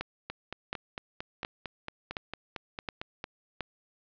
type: two click trains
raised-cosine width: 0.3 ms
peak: -17 / -20 dBFS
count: 6 / 14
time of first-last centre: 0.01-3.607 / 0.3-3.241 s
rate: 1.39 / 4.42 Hz
effects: resampled to 11025 Hz + 8-bit